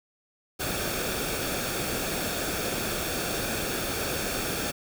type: noise with comb filter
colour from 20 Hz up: pink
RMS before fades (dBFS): -30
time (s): 0.59-4.72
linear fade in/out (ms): 20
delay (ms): 1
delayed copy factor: -0.55
effects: none